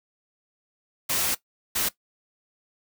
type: noise bursts at uneven times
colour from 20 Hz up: white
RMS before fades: -25 dBFS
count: 2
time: 1.09-1.35 / 1.75-1.89 s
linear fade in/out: 10 ms
effects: noise-tail reverb RT60 0.1 s tail -17 dB re dry